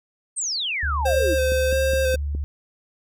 sine exponential sweep, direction down, 8870 to 291.8 Hz, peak -23 dBFS, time 0.36-1.35 s, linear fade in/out 20 ms
sine tone with pitch glide, 72.7 to 72.07 Hz, D2 to D2, -17 to -32 cents, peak -23 dBFS, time 0.83-2.44 s, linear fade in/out 0 ms, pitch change -15 cents, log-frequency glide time 1.51-1.81 s
square tone with vibrato, 523.3 Hz, C5, in tune, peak -20 dBFS, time 1.05-2.16 s, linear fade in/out 10 ms, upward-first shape square, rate 1.5 Hz, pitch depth 22 cents each way
click train, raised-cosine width 3 ms, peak -21 dBFS, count 5, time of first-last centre 1.52-2.35 s, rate 4.82 Hz
effects none

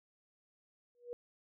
sine tone with exponential growth, 483.2 Hz, B4, 38 cents flat, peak -36 dBFS, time 0.95-1.13 s, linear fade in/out 0 ms, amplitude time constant 39 ms, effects none

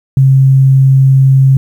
sine tone, 134.1 Hz, C3, 43 cents sharp, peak -3 dBFS, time 0.17-1.57 s, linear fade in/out 2 ms, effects 7-bit

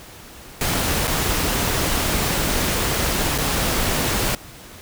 pink noise with dropouts, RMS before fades -21 dBFS, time 0.61-4.35 s, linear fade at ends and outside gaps 2 ms, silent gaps 1.073-1.077 / 3.38-3.384 s, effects pink hiss -41 dBFS RMS until 4.81 s

